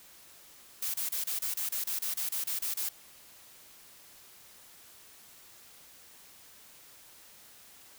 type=noise bursts; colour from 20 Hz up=blue; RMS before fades=-33 dBFS; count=14; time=0.82-2.89 s; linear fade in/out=5 ms; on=120 ms; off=30 ms; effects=white hiss -55 dBFS RMS until 7.98 s